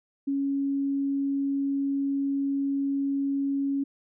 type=tone; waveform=sine; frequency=277.2 Hz; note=C#4; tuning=in tune; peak=-24 dBFS; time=0.27-3.84 s; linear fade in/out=10 ms; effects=none